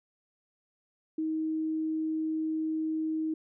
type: tone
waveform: sine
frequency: 315.8 Hz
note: D#4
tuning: 26 cents sharp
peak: -28 dBFS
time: 1.18-3.34 s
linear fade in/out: 5 ms
effects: none